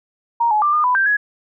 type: tone with pitch steps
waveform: sine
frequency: 936 / 849 / 1184 / 1215 / 996 / 1576 / 1676 Hz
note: A#5 / G#5 / D6 / D#6 / B5 / G6 / G#6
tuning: +7 / +38 / +14 / -42 / +14 / +9 / +15 cents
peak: -13 dBFS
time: 0.4-1.17 s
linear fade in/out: 10 ms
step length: 110 ms
effects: none